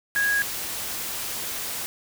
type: tone in noise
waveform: sine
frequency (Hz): 1651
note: G#6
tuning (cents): -11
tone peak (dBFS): -20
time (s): 0.16-0.42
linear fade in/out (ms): 0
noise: white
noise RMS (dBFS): -31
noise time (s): 0.15-1.86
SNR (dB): +8
effects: none